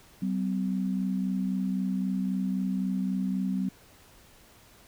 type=tone pair together; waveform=sine; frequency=190.58 / 254.4 Hz; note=G3 / C4; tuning=-49 / -48 cents; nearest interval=perfect fourth; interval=501 cents; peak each=-27 / -32 dBFS; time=0.22-3.69 s; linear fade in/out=5 ms; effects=pink hiss -56 dBFS RMS until 4.87 s